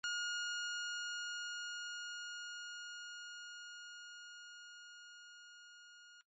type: tone with level ramp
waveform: sawtooth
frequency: 1431 Hz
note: F6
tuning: 42 cents sharp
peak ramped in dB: -32 to -53 dBFS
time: 0.04-6.21 s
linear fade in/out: 0 ms
effects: noise-tail reverb RT60 0.1 s tail -19 dB re dry + MP3 32 kbps